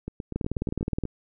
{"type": "two click trains", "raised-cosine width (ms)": 3, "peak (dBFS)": [-19, -14], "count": [9, 14], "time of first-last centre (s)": [[0.08, 1.053], [0.36, 1.037]], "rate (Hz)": [8.22, 19.2], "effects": []}